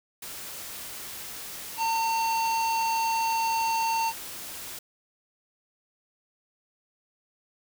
white noise, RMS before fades -39 dBFS, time 0.22-4.79 s, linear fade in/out 5 ms
harmonic tone, 907 Hz, A#5, 48 cents flat, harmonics 1 / 3 / 5 / 7, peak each -24 / -34 / -38 / -41 dBFS, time 1.77-4.13 s, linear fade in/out 50 ms
effects none

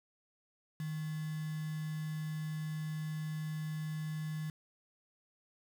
sine tone with quantisation, 155.56 Hz, D#3, in tune, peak -36 dBFS, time 0.8-4.5 s, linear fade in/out 2 ms, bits 8, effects none

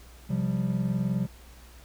triangle chord, C suspended fourth, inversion none, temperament equal with one note detuned, 130.81 / 176.64 / 196 Hz, C3 / F3 / G3, 0 / +20 / 0 cents, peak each -28 / -27 / -27 dBFS, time 0.29-1.27 s, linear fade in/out 20 ms, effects added 60 Hz sine -49 dBFS peak until 1.84 s + pink hiss -54 dBFS RMS until 1.84 s

